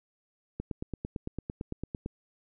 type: click train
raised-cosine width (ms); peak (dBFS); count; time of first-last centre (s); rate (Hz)
3; -21; 14; 0.6-2.061; 8.9
effects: none